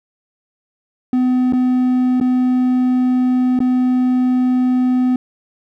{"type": "tone with dropouts", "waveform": "triangle", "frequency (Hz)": 252.6, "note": "B3", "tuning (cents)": 39, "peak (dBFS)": -10, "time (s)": [1.13, 5.16], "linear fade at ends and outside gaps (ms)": 2, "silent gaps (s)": [[1.525, 1.533], [2.201, 2.211], [3.591, 3.603]], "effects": []}